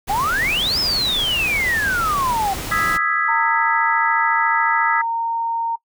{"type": "noise", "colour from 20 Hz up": "pink", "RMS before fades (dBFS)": -28, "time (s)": [0.07, 2.98], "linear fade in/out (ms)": 20}
{"type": "exponential two-way sweep", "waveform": "sine", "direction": "up then down", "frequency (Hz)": [757, 5300, 757], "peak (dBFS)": -17, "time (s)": [0.09, 2.54], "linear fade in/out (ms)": 10, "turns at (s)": 0.79}
{"type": "chord", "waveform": "sine", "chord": "E major seventh", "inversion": "third", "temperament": "equal", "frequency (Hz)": [1244.5, 1318.5, 1661.2, 1975.5], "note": ["D#6", "E6", "G#6", "B6"], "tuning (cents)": [0, 0, 0, 0], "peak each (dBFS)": -22, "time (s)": [2.71, 5.02], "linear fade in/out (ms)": 10}
{"type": "tone with pitch glide", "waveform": "sine", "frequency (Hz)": [916, 921.3], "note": ["A#5", "A#5"], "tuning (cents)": [-31, -21], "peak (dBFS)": -19, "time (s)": [3.28, 5.76], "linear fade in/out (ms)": 10, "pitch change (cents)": 10, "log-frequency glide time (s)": [4.48, 5.2]}
{"effects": ["noise-tail reverb RT60 0.1 s tail -22 dB re dry"]}